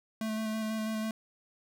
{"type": "tone with vibrato", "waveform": "square", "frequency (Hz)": 218.7, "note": "A3", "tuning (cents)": -10, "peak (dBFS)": -32, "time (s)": [0.21, 1.11], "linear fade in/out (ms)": 2, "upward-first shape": "square", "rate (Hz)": 6.1, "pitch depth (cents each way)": 13, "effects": []}